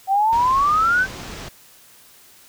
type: exponential sweep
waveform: sine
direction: up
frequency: 756 to 1568 Hz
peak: -14 dBFS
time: 0.07-1.07 s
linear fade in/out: 50 ms
type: low-pass noise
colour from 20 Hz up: pink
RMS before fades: -34 dBFS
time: 0.32-1.49 s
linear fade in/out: 10 ms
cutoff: 7200 Hz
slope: 24 dB/octave
effects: white hiss -49 dBFS RMS until 2.48 s